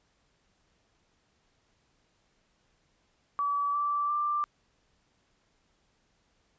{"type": "tone with pitch steps", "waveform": "sine", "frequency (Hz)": [1147, 1164.4, 1182], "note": ["D6", "D6", "D6"], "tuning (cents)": [-41, -15, 11], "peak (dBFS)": -26, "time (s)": [3.39, 4.44], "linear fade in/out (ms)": 0, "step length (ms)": 350, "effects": ["pink hiss -71 dBFS RMS until 6.58 s", "resampled to 16000 Hz"]}